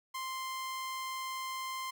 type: tone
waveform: sawtooth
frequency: 1046.5 Hz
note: C6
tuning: in tune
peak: -33 dBFS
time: 0.14-1.91 s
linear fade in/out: 10 ms
effects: none